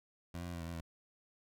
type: tone with pitch steps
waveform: 20% pulse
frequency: 85.9 / 87.6 / 87.1 / 85.4 / 82.2 / 85.5 / 82.5 Hz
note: F2 / F2 / F2 / F2 / E2 / F2 / E2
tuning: -28 / +6 / -4 / -38 / -4 / -36 / +2 cents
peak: -36 dBFS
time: 0.34-0.809 s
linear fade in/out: 5 ms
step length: 67 ms
effects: none